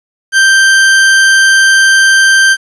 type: tone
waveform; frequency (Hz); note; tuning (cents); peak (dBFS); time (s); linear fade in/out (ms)
40% pulse; 1568; G6; 0; -3; 0.32-2.57; 50
effects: resampled to 22050 Hz + 7-bit